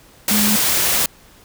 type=tone in noise; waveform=sine; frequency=210 Hz; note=G#3; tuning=19 cents sharp; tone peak=-17 dBFS; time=0.31-0.56 s; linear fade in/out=2 ms; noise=white; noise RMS=-17 dBFS; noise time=0.28-1.06 s; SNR=-3 dB; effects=pink hiss -48 dBFS RMS until 1.44 s